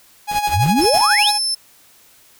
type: tone with tremolo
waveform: 45% pulse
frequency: 831 Hz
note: G#5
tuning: 1 cent sharp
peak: -14 dBFS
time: 0.27-1.39 s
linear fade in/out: 50 ms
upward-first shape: sine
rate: 12 Hz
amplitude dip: 65%
type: noise bursts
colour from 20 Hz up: pink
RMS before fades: -31 dBFS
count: 5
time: 0.31-1.018 s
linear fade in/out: 5 ms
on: 80 ms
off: 77 ms
type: exponential sweep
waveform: sine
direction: up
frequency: 73 to 4435 Hz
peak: -14 dBFS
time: 0.52-1.32 s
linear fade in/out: 50 ms
type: tone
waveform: 35% pulse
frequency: 5280 Hz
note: E8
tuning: 2 cents sharp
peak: -15 dBFS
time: 0.81-1.55 s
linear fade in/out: 10 ms
effects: white hiss -50 dBFS RMS until 2.39 s